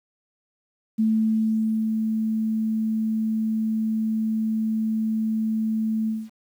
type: tone with ADSR envelope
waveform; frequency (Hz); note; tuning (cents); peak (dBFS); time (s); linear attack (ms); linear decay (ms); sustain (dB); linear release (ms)
sine; 220; A3; 0; -17; 0.98-6.3; 18; 880; -4; 220
effects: 9-bit